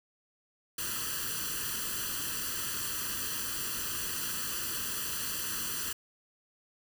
white noise with comb filter, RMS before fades -35 dBFS, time 0.78-5.93 s, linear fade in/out 5 ms, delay 0.67 ms, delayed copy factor +0.9, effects none

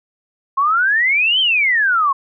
sine exponential two-way sweep, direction up then down, 1063 to 3176 to 1063 Hz, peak -12 dBFS, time 0.57-2.13 s, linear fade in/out 10 ms, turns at 1.4 s, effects none

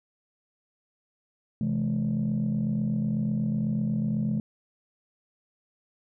sine chord, C augmented, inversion none, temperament equal with one note detuned, 130.81 / 164.81 / 212.9 Hz, C3 / E3 / G#3, 0 / 0 / +43 cents, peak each -29 / -29 / -25 dBFS, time 1.61-4.4 s, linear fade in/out 2 ms, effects tanh soft clip ceiling -20 dBFS

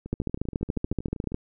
two click trains, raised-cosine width 3 ms, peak -24 / -13 dBFS, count 17 / 18, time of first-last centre 0.06-1.32 / 0.13-1.344 s, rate 12.7 / 14 Hz, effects none

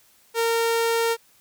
sawtooth tone, 460 Hz, A#4, 23 cents flat, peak -16 dBFS, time 0.34-1.17 s, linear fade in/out 50 ms, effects white hiss -58 dBFS RMS until 1.4 s

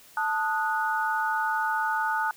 sine chord, D# diminished, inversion second, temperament equal with one note detuned, 880 / 1244.5 / 1468.9 Hz, A5 / D#6 / F#6, 0 / 0 / -13 cents, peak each -27 / -31 / -28 dBFS, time 0.17-2.31 s, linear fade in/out 2 ms, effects white hiss -53 dBFS RMS until 2.36 s

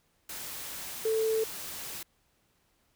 sine tone in noise, 442.7 Hz, A4, 11 cents sharp, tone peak -25 dBFS, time 1.05-1.44 s, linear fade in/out 5 ms, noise white, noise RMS -40 dBFS, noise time 0.29-2.03 s, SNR +12 dB, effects pink hiss -71 dBFS RMS until 2.95 s

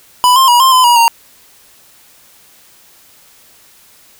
square tone with pitch steps, 993 / 1055 / 964 / 1052 / 1019 / 959 / 927 Hz, B5 / C6 / B5 / C6 / C6 / A#5 / A#5, +9 / +14 / -42 / +9 / -46 / +49 / -10 cents, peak -6 dBFS, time 0.24-1.08 s, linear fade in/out 0 ms, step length 120 ms, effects white hiss -45 dBFS RMS until 4.19 s

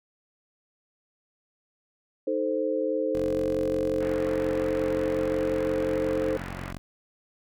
sine chord, A diminished, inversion second, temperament equal, 311.1 / 440 / 523.3 Hz, Eb4 / A4 / C5, 0 / 0 / 0 cents, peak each -30 / -29 / -27 dBFS, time 2.27-6.37 s, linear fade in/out 5 ms
10% pulse tone, 45.62 Hz, F#1, 24 cents flat, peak -27 dBFS, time 3.15-6.78 s, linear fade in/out 0 ms
white low-pass noise, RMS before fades -41 dBFS, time 4-6.73 s, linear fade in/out 20 ms, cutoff 2000 Hz, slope 24 dB/octave
effects none

